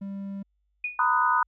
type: tone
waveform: triangle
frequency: 197.1 Hz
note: G3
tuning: 10 cents sharp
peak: -30 dBFS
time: 0.01-0.43 s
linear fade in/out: 10 ms
type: tone with exponential decay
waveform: sine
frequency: 2463 Hz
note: D#7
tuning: 18 cents flat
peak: -24 dBFS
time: 0.84-1.06 s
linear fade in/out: 5 ms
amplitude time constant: 47 ms
type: chord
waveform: sine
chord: B major seventh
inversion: third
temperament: equal with one note detuned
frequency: 932.3 / 1001.6 / 1244.5 / 1480 Hz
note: A#5 / B5 / D#6 / F#6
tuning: 0 / +24 / 0 / 0 cents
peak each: -27 / -24 / -24 / -27 dBFS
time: 0.99-1.43 s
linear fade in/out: 2 ms
effects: added 50 Hz sine -69 dBFS peak until 1.47 s